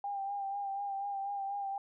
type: tone with vibrato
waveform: sine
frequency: 796 Hz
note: G5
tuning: 26 cents sharp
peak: -34 dBFS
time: 0.04-1.78 s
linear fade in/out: 2 ms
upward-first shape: sine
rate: 4.1 Hz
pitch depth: 32 cents each way
effects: none